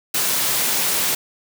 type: high-pass noise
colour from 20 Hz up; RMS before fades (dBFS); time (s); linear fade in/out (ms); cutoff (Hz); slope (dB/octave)
white; -20; 0.14-1.15; 5; 110; 24
effects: none